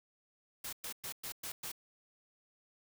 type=noise bursts; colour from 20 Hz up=white; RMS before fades=-42 dBFS; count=6; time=0.64-1.718 s; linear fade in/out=5 ms; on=88 ms; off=110 ms; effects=none